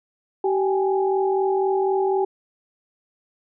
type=tone cluster; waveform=sine; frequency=384.5 / 794 / 838 Hz; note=G4 / G5 / G#5; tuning=-33 / +22 / +15 cents; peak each=-19 / -27 / -27 dBFS; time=0.44-2.25 s; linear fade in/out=5 ms; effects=none